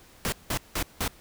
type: noise bursts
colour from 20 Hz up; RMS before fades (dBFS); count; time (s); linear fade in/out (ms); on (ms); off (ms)
pink; -28; 4; 0.25-1.078; 0; 72; 180
effects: pink hiss -54 dBFS RMS until 1.2 s